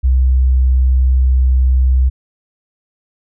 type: tone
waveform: sine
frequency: 64.2 Hz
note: C2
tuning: 32 cents flat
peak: -8 dBFS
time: 0.03-2.1 s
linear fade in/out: 20 ms
effects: none